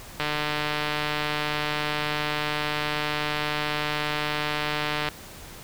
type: click train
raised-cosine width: 0.3 ms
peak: -10 dBFS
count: 734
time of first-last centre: 0.2-5.087 s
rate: 150 Hz
effects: pink hiss -43 dBFS RMS until 5.63 s